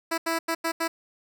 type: tone bursts at uneven times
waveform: 10% pulse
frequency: 329.6 Hz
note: E4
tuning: in tune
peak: -16 dBFS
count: 5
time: 0.11-0.18 / 0.26-0.39 / 0.48-0.55 / 0.64-0.72 / 0.8-0.88 s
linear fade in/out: 10 ms
effects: none